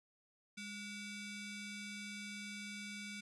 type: ring-modulated tone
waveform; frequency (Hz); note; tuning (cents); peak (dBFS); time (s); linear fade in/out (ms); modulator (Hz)
sawtooth; 1244.5; D#6; 0; -38; 0.57-3.21; 10; 1040
effects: resampled to 22050 Hz